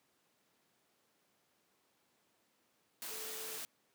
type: tone in noise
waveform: sine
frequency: 439.3 Hz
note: A4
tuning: 3 cents flat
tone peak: -51 dBFS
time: 3.11-3.58 s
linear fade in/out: 0 ms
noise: white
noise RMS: -44 dBFS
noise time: 3.02-3.65 s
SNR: -10 dB
effects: pink hiss -75 dBFS RMS until 3.94 s + high-pass 200 Hz 12 dB/octave